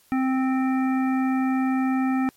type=harmonic tone; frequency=261.7 Hz; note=C4; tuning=in tune; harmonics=1 / 3 / 5 / 7 / 9; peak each=-20 / -30 / -34 / -37 / -39 dBFS; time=0.12-2.29 s; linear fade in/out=0 ms; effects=white hiss -59 dBFS RMS until 2.36 s + MP3 64 kbps